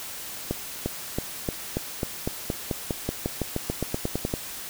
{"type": "accelerating click train", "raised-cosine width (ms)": 2, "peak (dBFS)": -12, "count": 21, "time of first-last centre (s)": [0.51, 4.339], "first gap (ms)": 350, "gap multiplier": 0.93, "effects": ["white hiss -37 dBFS RMS until 4.69 s"]}